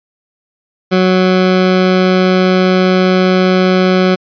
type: tone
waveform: 20% pulse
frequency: 185 Hz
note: F#3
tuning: in tune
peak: -3 dBFS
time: 0.91-4.16 s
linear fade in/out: 20 ms
effects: resampled to 11025 Hz